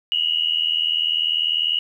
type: tone with amplitude modulation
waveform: sine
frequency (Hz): 2900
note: F#7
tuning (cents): -35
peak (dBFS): -14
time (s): 0.12-1.79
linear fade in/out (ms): 0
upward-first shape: sine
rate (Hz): 80.1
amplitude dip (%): 90
effects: 9-bit